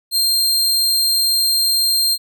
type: tone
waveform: sawtooth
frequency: 4186 Hz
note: C8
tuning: in tune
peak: -11 dBFS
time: 0.11-2.18 s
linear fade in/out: 50 ms
effects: none